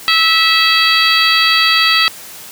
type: harmonic tone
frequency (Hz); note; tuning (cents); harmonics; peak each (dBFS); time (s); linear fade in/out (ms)
653; E5; -17; 2 / 3 / 4 / 5 / 6 / 7; -16 / -16 / -16 / -16 / -16 / -16; 0.08-2.08; 0
effects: white hiss -33 dBFS RMS until 2.51 s + high-pass 80 Hz 12 dB/octave